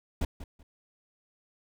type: noise with echo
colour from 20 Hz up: brown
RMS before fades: -27 dBFS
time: 0.21-0.25 s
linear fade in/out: 5 ms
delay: 190 ms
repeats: 2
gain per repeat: -13 dB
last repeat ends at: 0.63 s
effects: none